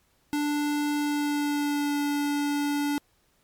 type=tone with pitch glide; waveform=square; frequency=293.7 to 289.3 Hz; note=D4 to D4; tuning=0 to -26 cents; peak=-25 dBFS; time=0.33-2.98 s; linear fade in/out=0 ms; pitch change=-26 cents; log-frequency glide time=0.97-1.96 s; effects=pink hiss -67 dBFS RMS until 3.43 s + MP3 96 kbps